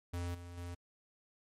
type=tone with level steps; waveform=square; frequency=87.31 Hz; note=F2; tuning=in tune; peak=-37 / -47 / -42 dBFS; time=0.13-0.75 s; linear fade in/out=10 ms; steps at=0.34 / 0.57 s; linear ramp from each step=10 ms; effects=MP3 64 kbps